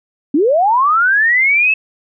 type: linear sweep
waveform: sine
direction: up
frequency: 261.6 to 2637 Hz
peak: -9 dBFS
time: 0.34-1.74 s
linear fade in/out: 5 ms
effects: none